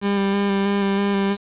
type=tone with vibrato; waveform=30% pulse; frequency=198.9 Hz; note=G3; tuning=25 cents sharp; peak=-15 dBFS; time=0.01-1.37 s; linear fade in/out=50 ms; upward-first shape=square; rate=3.1 Hz; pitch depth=15 cents each way; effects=resampled to 8000 Hz + 7-bit